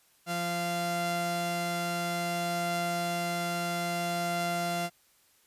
sawtooth tone pair together, 172.8 / 691.8 Hz, F3 / F5, -18 / -17 cents, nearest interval 2 octaves, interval 2401 cents, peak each -30 / -27 dBFS, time 0.26-4.9 s, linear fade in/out 50 ms, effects white hiss -65 dBFS RMS until 5.46 s + resampled to 32000 Hz

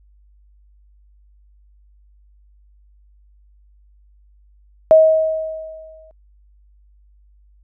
sine tone with exponential decay, 635 Hz, D#5, 35 cents sharp, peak -4 dBFS, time 4.91-6.11 s, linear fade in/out 0 ms, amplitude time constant 260 ms, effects added 50 Hz sine -49 dBFS peak until 7.63 s

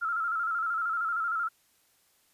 sine tone with vibrato, 1351 Hz, E6, 42 cents sharp, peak -27 dBFS, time 0.01-1.49 s, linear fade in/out 20 ms, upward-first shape square, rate 13 Hz, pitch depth 58 cents each way, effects white hiss -67 dBFS RMS until 2.33 s + resampled to 32000 Hz

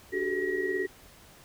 sine tone cluster, 292 / 373.9 / 392.8 / 429.7 / 1904 Hz, D4 / F#4 / G4 / A4 / A#6, -10 / +18 / +4 / -41 / +36 cents, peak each -39 / -30 / -36 / -35 / -33 dBFS, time 0.12-0.87 s, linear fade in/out 20 ms, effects pink hiss -54 dBFS RMS until 1.44 s

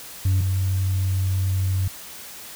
sine tone pair in turn, 94.3 / 94.3 Hz, F#2 / F#2, +33 / +33 cents, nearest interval unison, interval 0 cents, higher neither, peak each -14 / -18 dBFS, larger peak first, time 0.25-0.41 / 0.41-1.88 s, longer second, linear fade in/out 5 ms, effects tanh soft clip ceiling -15 dBFS + white hiss -39 dBFS RMS until 2.55 s

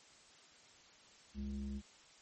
square tone with low-pass filter, 68.9 Hz, C#2, 10 cents flat, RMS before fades -42 dBFS, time 1.34-1.82 s, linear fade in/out 50 ms, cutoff 240 Hz, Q 8.2, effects white hiss -62 dBFS RMS until 2.21 s + MP3 32 kbps

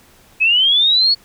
sine linear sweep, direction up, 2523 to 4435 Hz, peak -10 dBFS, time 0.4-1.15 s, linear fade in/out 20 ms, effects pink hiss -49 dBFS RMS until 1.24 s

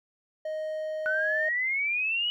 triangle tone, 623 Hz, D#5, 2 cents sharp, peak -28 dBFS, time 0.45-1.49 s, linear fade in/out 5 ms
sine exponential sweep, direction up, 1480 to 2955 Hz, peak -25 dBFS, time 1.06-2.3 s, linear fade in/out 0 ms
effects none

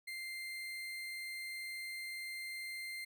35% pulse tone, 2093 Hz, C7, in tune, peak -40 dBFS, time 0.07-3.05 s, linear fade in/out 10 ms, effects none

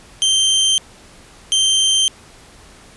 sawtooth tone pair in turn, 3136 / 3136 Hz, G7 / G7, 0 / 0 cents, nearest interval unison, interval 0 cents, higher neither, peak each -9 dBFS, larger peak neither, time 0.22-0.78 / 1.52-2.08 s, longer neither, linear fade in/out 0 ms, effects pink hiss -44 dBFS RMS until 2.96 s + resampled to 24000 Hz

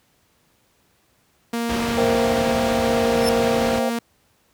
sawtooth tone, 233.5 Hz, A#3, 3 cents sharp, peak -18 dBFS, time 1.53-3.99 s, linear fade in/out 5 ms
pink low-pass noise, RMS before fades -27 dBFS, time 1.69-3.79 s, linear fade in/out 5 ms, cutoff 4500 Hz, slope 12 dB/octave
sine chord, C dominant seventh, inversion third, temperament equal, 466.2 / 523.3 / 659.3 / 784 Hz, Bb4 / C5 / E5 / G5, 0 / 0 / 0 / 0 cents, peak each -23 / -23 / -27 / -28 dBFS, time 1.97-3.9 s, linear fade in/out 10 ms
sawtooth tone with exponential growth, 5300 Hz, E8, 9 cents sharp, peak -17 dBFS, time 3.14-3.29 s, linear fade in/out 0 ms, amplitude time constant 32 ms
effects pink hiss -62 dBFS RMS until 4.53 s + high-pass 60 Hz 12 dB/octave

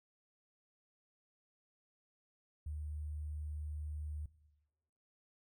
sine tone with sample-and-hold, 75.4 Hz, D2, 46 cents sharp, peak -39 dBFS, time 2.66-4.26 s, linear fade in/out 5 ms, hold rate 8820 Hz, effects noise-tail reverb RT60 1.0 s tail -18 dB re dry

